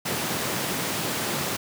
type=high-pass noise; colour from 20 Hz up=pink; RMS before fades=-28 dBFS; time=0.05-1.57 s; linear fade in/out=10 ms; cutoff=120 Hz; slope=24 dB/octave; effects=none